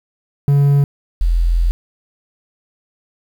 triangle / sine tone pair in turn, 141.7 / 42.54 Hz, C#3 / F1, +38 / -45 cents, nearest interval octave + major sixth, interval 2083 cents, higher first, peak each -7 / -11 dBFS, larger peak first, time 0.48-0.84 / 1.21-1.71 s, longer second, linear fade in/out 0 ms, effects 7-bit

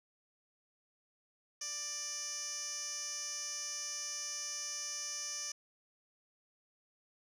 15% pulse tone with band-pass filter, 590 Hz, D5, 8 cents sharp, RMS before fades -41 dBFS, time 1.61-5.52 s, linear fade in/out 5 ms, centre 5900 Hz, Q 4.2, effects none

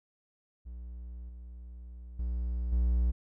triangle tone with level steps, 60 Hz, B1, 49 cents flat, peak -38 / -41 / -28 / -22 dBFS, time 0.65-3.12 s, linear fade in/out 20 ms, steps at 1.29 / 2.19 / 2.72 s, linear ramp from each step 5 ms, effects none

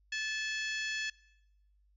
harmonic tone with a mistuned harmonic, 870 Hz, A5, 20 cents flat, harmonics 2 / 3 / 4 / 5 / 6 / 7 / 8, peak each -36 / -39 / -43 / -44 / -47 / -50 / -49 dBFS, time 0.12-1.1 s, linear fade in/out 5 ms, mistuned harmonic 4, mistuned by -66 cents, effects noise-tail reverb RT60 0.9 s tail -22 dB re dry + added 50 Hz sine -65 dBFS peak until 1.96 s

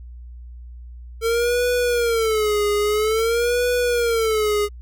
square tone with vibrato, 450.4 Hz, A4, 40 cents sharp, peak -18 dBFS, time 1.21-4.69 s, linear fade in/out 50 ms, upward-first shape sine, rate 0.5 Hz, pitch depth 150 cents each way, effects added 60 Hz sine -35 dBFS peak until 4.81 s

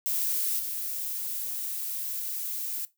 violet noise with level steps, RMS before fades -28 / -33 dBFS, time 0.06-2.85 s, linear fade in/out 0 ms, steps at 0.59 s, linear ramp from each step 5 ms, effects noise-tail reverb RT60 0.2 s tail -18 dB re dry

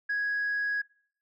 sine tone, 1661.2 Hz, G#6, in tune, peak -25 dBFS, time 0.09-0.82 s, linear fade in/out 10 ms, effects noise-tail reverb RT60 0.6 s tail -25 dB re dry + tanh soft clip ceiling -24 dBFS

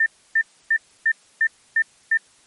sine tone bursts, 1795 Hz, A6, 34 cents sharp, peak -14 dBFS, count 7, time 0-2.174 s, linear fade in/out 5 ms, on 62 ms, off 290 ms, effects white hiss -55 dBFS RMS until 2.46 s + MP3 48 kbps

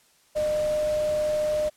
sine tone in noise, 608 Hz, D#5, 40 cents flat, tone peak -22 dBFS, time 0.35-1.7 s, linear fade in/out 20 ms, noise pink, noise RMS -39 dBFS, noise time 0.35-1.7 s, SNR +14 dB, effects white hiss -61 dBFS RMS until 1.76 s + low-pass 11000 Hz 12 dB/octave

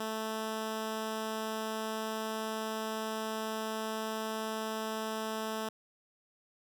10% pulse tone, 219.5 Hz, A3, 4 cents flat, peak -26 dBFS, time 0-5.69 s, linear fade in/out 5 ms, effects none

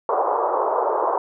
white band-pass noise, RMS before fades -21 dBFS, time 0.09-1.18 s, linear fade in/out 2 ms, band 390 to 1100 Hz, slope 48 dB/octave, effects none

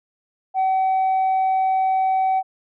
sine tone, 760 Hz, F#5, 46 cents sharp, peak -14 dBFS, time 0.54-2.43 s, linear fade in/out 50 ms, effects tanh soft clip ceiling -15 dBFS

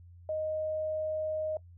sine tone, 622.3 Hz, D#5, in tune, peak -30 dBFS, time 0.29-1.57 s, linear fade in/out 2 ms, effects noise-tail reverb RT60 0.1 s tail -21 dB re dry + added 87 Hz sine -50 dBFS peak until 1.77 s

